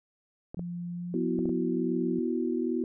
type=clicks; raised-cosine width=2 ms; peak=-25 dBFS; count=5; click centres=0.545 / 0.594 / 1.39 / 1.456 / 1.493 s
type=tone with pitch glide; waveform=sine; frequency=174.3 to 179.93 Hz; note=F3 to F#3; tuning=-3 to -48 cents; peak=-33 dBFS; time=0.57-2.19 s; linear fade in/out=2 ms; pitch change=+55 cents; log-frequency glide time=0.93-1.41 s
type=chord; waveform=sine; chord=B suspended fourth; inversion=none; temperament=just; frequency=246.9 / 329.3 / 370.4 Hz; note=B3 / E4 / F#4; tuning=0 / -2 / +2 cents; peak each=-30 / -31 / -32 dBFS; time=1.14-2.84 s; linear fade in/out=2 ms
effects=none